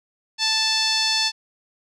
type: tone with low-pass filter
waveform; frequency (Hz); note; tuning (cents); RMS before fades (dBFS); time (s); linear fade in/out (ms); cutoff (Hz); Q
5% pulse; 880; A5; 0; -21; 0.38-1.32; 50; 4800; 2.9
effects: none